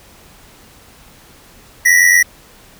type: tone pair together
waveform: square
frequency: 1886.9 / 1975.5 Hz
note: A#6 / B6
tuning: +21 / 0 cents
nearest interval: minor second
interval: 79 cents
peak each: -11 dBFS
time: 1.85-2.23 s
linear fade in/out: 10 ms
effects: pink hiss -44 dBFS RMS until 2.79 s